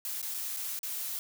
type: noise with dropouts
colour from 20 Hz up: blue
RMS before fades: -36 dBFS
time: 0.05-1.19 s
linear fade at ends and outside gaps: 1 ms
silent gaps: 0.217-0.227 / 0.341-0.344 / 0.564-0.569 / 0.791-0.831 s
effects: none